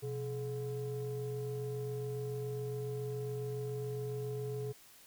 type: ring-modulated tone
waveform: triangle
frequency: 149.3 Hz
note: D3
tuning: 29 cents sharp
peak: -31 dBFS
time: 0.02-4.73 s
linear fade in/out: 20 ms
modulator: 275 Hz
effects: white hiss -59 dBFS RMS until 5.06 s